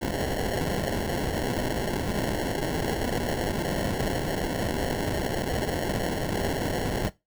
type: noise with sample-and-hold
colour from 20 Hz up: white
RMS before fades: -28 dBFS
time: 0.01-7.1 s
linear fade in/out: 20 ms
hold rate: 1225 Hz
effects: noise-tail reverb RT60 0.2 s tail -18 dB re dry